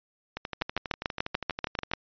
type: two click trains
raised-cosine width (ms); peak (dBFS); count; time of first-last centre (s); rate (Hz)
0.3; -10 / -17; 10 / 20; 0.62-1.936 / 0.37-1.915; 6.84 / 12.3
effects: resampled to 11025 Hz

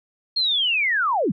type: linear sweep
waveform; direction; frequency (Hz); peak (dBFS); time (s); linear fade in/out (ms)
sine; down; 4296 to 132.5; -18; 0.36-1.32; 10
effects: none

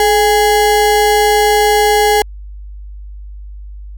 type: ring-modulated tone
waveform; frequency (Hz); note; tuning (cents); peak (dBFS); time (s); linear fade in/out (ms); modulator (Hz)
square; 622.3; D#5; 0; -6; 0-2.22; 2; 197
effects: added 50 Hz sine -27 dBFS peak until 3.97 s

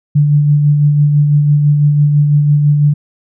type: tone with tremolo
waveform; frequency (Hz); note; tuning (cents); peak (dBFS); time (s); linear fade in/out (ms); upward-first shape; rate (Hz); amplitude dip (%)
sine; 146.83; D3; 0; -5; 0.15-2.94; 10; sine; 6; 35
effects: none

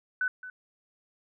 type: tone with echo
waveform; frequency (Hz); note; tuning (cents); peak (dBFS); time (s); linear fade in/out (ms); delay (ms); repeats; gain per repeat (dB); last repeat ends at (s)
sine; 1500; F#6; +23; -25; 0.21-0.28; 2; 220; 1; -14; 0.5
effects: none

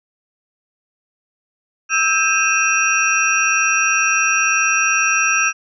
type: tone cluster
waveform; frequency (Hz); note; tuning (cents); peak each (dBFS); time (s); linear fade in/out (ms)
sine; 1312 / 1589 / 2506 / 2701 / 5730; E6 / G6 / D#7 / E7 / F8; -9 / +23 / +12 / +42 / +44; -20; 1.89-5.53; 50
effects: none

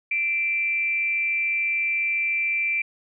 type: tone with frequency modulation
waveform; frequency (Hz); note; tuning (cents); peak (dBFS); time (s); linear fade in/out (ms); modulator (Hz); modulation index
sine; 2349; D7; 0; -21; 0.11-2.82; 5; 292; 0.28
effects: none

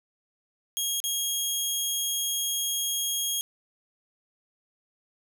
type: tone with dropouts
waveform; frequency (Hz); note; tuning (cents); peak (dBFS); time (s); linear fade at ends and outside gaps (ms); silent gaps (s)
15% pulse; 3270; G#7; -28; -19; 0.77-3.41; 0; 1.002-1.04
effects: none

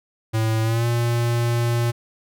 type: tone with pitch glide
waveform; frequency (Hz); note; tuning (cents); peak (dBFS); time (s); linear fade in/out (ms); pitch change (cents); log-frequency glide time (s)
square; 111.1 to 118.39; A2 to A#2; +17 to +27; -19; 0.33-1.92; 20; +110; 0.63-0.86
effects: none

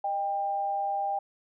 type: tone pair together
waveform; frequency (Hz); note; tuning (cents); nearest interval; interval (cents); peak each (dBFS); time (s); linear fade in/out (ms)
sine; 616 / 795.5; D#5 / G5; -17 / +25; major third; 442; -36 / -27; 0.04-1.19; 5
effects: none

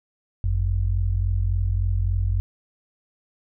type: tone pair together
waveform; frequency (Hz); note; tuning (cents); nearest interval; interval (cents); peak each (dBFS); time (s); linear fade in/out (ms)
sine; 49 / 92.5; G1 / F#2; 0 / 0; major seventh; 1100; -22; 0.44-2.4; 0
effects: none

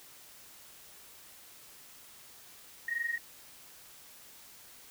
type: tone pair together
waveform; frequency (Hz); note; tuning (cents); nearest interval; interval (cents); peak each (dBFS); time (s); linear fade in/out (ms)
sine; 1856.3 / 1879; A#6 / A#6; -8 / +13; unison; 21; -36 / -33; 2.88-3.18; 5
effects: white hiss -54 dBFS RMS until 4.9 s

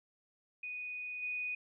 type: tone with level steps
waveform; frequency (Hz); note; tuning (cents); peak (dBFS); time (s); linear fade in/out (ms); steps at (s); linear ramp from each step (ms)
sine; 2481; D#7; -6; -39 / -35; 0.63-1.55; 5; 1.22; 10
effects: none

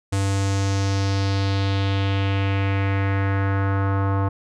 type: tone with low-pass filter sweep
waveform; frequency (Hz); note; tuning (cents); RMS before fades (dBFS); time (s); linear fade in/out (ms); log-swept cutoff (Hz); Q
square; 98; G2; 0; -21; 0.12-4.29; 10; 8500 to 1100; 2.4
effects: none

